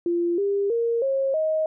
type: tone with pitch steps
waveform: sine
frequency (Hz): 344.6 / 400.4 / 465.3 / 540.7 / 628.4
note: F4 / G4 / A#4 / C#5 / D#5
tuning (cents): -23 / +37 / -3 / -43 / +17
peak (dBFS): -20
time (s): 0.06-1.66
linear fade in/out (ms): 2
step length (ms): 320
effects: none